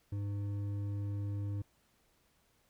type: tone with hard clipping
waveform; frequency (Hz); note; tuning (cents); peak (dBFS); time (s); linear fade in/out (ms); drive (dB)
sine; 101.2; G#2; -44; -36; 0.12-1.62; 5; 7
effects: pink hiss -72 dBFS RMS until 2.69 s